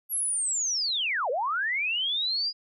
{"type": "linear two-way sweep", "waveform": "sine", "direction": "down then up", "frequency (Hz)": [11620, 461.1, 4942], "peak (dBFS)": -25, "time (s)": [0.09, 2.53], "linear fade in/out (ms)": 50, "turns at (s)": 1.3, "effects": []}